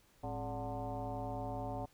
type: tone with frequency modulation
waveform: sine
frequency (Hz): 422.5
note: G#4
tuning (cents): +30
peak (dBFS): -37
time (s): 0.23-1.86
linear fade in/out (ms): 10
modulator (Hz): 156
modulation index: 2.9
effects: pink hiss -68 dBFS RMS until 1.93 s